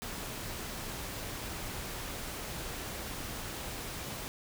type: noise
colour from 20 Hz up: pink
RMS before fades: -40 dBFS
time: 0.02-4.28 s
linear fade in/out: 0 ms
effects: none